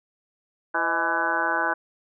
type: harmonic tone with a mistuned harmonic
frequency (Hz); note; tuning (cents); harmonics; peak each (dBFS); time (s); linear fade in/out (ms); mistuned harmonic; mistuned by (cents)
167.3; E3; +26; 2 / 3 / 4 / 5 / 6 / 7 / 8 / 9 / 10; -34 / -36 / -32 / -29 / -29 / -32 / -35 / -25 / -34; 0.74-1.74; 10; 4; -84
effects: none